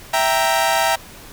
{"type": "chord", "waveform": "sawtooth", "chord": "E diminished", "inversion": "none", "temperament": "equal", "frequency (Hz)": [659.3, 784, 932.3], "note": ["E5", "G5", "Bb5"], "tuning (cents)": [0, 0, 0], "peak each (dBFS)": -16, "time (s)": [0.13, 0.96], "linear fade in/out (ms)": 10, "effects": ["pink hiss -40 dBFS RMS until 1.32 s"]}